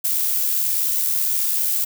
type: noise with amplitude modulation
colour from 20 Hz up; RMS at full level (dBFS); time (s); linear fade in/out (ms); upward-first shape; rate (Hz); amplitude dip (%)
violet; -19; 0.04-1.85; 10; sine; 78.6; 35
effects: none